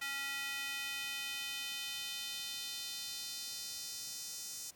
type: tone with high-pass filter sweep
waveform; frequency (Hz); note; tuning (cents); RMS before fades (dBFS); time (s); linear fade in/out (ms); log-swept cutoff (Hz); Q
square; 277.2; C#4; 0; -42; 0.01-4.71; 10; 1900 to 6200; 1.9
effects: pink hiss -64 dBFS RMS until 4.75 s + high-pass 80 Hz 12 dB/octave